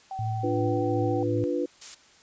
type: tone with vibrato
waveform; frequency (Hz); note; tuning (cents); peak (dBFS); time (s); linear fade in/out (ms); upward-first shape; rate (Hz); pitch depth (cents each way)
sine; 767; G5; -38; -32; 0.11-1.23; 2; square; 13; 10
type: tone with tremolo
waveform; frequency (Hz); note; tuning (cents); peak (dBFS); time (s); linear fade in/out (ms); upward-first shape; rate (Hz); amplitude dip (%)
sine; 110.7; A2; +11; -26; 0.19-1.44; 0; triangle; 2.7; 45
type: chord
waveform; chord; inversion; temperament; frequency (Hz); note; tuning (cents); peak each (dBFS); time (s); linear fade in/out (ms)
sine; B diminished; first; equal; 293.7 / 349.2 / 493.9; D4 / F4 / B4; 0 / 0 / 0; -29; 0.43-1.66; 10
type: noise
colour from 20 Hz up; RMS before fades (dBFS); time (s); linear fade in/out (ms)
blue; -37; 1.81-1.95; 10
effects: white hiss -56 dBFS RMS until 2.22 s + resampled to 16000 Hz